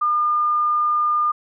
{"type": "tone", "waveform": "sine", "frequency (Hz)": 1209, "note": "D6", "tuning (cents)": 50, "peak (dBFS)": -16, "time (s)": [0.01, 1.32], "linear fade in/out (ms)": 10, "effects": []}